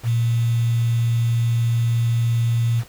sine tone with quantisation, 116.9 Hz, A#2, 5 cents sharp, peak -16 dBFS, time 0.03-2.84 s, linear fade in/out 50 ms, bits 6, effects pink hiss -47 dBFS RMS until 2.88 s

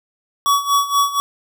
square tone with tremolo, 1131 Hz, C#6, 34 cents sharp, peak -12 dBFS, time 0.46-1.2 s, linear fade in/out 0 ms, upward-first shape sine, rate 4.2 Hz, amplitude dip 80%, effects none

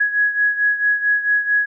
sine beating tone pair, 1670 / 1674.5 Hz, G#6 / G#6, +9 / +14 cents, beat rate 4.5 Hz, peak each -16 / -21 dBFS, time 0-1.66 s, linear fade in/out 10 ms, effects none

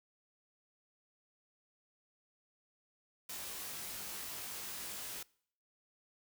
white noise with comb filter, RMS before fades -44 dBFS, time 3.29-5.23 s, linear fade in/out 5 ms, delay 20 ms, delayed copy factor +0.7, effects noise-tail reverb RT60 0.6 s tail -24 dB re dry

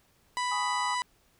harmonic tone, 990 Hz, B5, 4 cents sharp, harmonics 1 / 2 / 3 / 4 / 5 / 6 / 7 / 8 / 9 / 10, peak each -29 / -35 / -41 / -41 / -43 / -48 / -50 / -45 / -51 / -51 dBFS, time 0.37-1.02 s, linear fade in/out 0 ms
sine chord, Ab suspended fourth, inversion none, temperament just, 830.6 / 1107.5 / 1245.9 Hz, Ab5 / Db6 / Eb6, 0 / -2 / +2 cents, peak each -37 / -41 / -36 dBFS, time 0.51-0.95 s, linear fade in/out 10 ms
effects pink hiss -66 dBFS RMS until 1.39 s

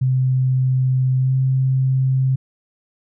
sine tone with pitch glide, 129.6 to 131.64 Hz, C3 to C3, -16 to +11 cents, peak -14 dBFS, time 0.01-2.36 s, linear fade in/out 10 ms, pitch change +27 cents, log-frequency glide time 1.18-1.34 s, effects none

